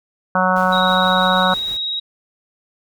harmonic tone, 185 Hz, F#3, in tune, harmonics 1 / 3 / 4 / 5 / 6 / 7 / 8, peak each -21 / -21 / -21 / -21 / -21 / -21 / -21 dBFS, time 0.35-1.54 s, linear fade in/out 2 ms
pink noise with tremolo, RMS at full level -38 dBFS, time 0.56-1.77 s, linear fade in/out 2 ms, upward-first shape sine, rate 6.3 Hz, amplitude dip 35%
sine tone with vibrato, 3806 Hz, A#7, 35 cents sharp, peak -20 dBFS, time 0.72-2 s, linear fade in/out 10 ms, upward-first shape triangle, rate 20 Hz, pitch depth 29 cents each way
effects none

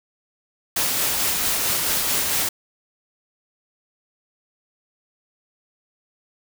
white noise with tremolo, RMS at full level -21 dBFS, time 0.76-2.49 s, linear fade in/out 5 ms, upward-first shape sine, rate 4.5 Hz, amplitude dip 25%, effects none

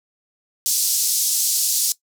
pink band-pass noise, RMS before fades -20 dBFS, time 0.66-1.92 s, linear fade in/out 0 ms, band 5000 to 15000 Hz, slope 24 dB/octave, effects noise-tail reverb RT60 0.1 s tail -18 dB re dry

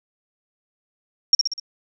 sine tone with echo, 5560 Hz, F8, 9 cents flat, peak -9 dBFS, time 1.33-1.35 s, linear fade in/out 2 ms, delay 62 ms, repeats 4, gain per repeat -5 dB, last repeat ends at 1.598 s, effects none

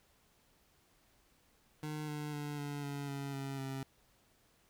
25% pulse tone with pitch steps, 152.1 / 149.49 / 146.92 / 144.39 / 141.91 / 139.48 / 137.08 / 134.73 Hz, D#3 / D3 / D3 / D3 / C#3 / C#3 / C#3 / C#3, -39 / +31 / +1 / -29 / +41 / +11 / -19 / -49 cents, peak -35 dBFS, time 1.83-3.83 s, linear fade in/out 2 ms, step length 250 ms, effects pink hiss -70 dBFS RMS until 4.69 s

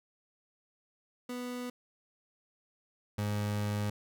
30% pulse tone pair in turn, 246.9 / 103.87 Hz, B3 / G#2, 0 / +1 cents, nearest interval octave + minor third, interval 1499 cents, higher first, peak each -34 / -28 dBFS, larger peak second, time 1.29-1.7 / 3.18-3.9 s, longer second, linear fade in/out 5 ms, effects none

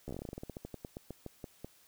slowing click train, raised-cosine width 2 ms, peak -28 dBFS, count 23, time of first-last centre 0.08-1.646 s, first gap 13 ms, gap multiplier 1.14, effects white hiss -64 dBFS RMS until 1.87 s

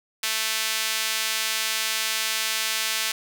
sawtooth tone with high-pass filter, 220 Hz, A3, in tune, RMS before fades -26 dBFS, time 0.23-3.12 s, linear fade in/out 5 ms, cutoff 2500 Hz, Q 0.8, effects none

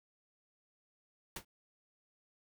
pink noise with exponential decay, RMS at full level -36 dBFS, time 1.36-1.45 s, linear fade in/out 5 ms, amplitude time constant 19 ms, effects none

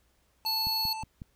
harmonic tone, 881 Hz, A5, 2 cents sharp, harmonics 1 / 3 / 5 / 7 / 9 / 10, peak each -35 / -45 / -49 / -52 / -54 / -55 dBFS, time 0.45-1.03 s, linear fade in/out 0 ms
square tone, 4379 Hz, C#8, 22 cents flat, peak -28 dBFS, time 0.46-0.93 s, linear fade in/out 2 ms
click train, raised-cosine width 5 ms, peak -28 dBFS, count 4, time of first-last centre 0.67-1.218 s, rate 5.47 Hz
effects added 60 Hz sine -70 dBFS peak until 1.35 s + pink hiss -70 dBFS RMS until 1.35 s

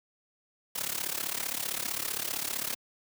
white noise with amplitude modulation, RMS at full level -30 dBFS, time 0.75-2.75 s, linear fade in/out 10 ms, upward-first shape sine, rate 35.4 Hz, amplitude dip 85%, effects high-pass 100 Hz 12 dB/octave

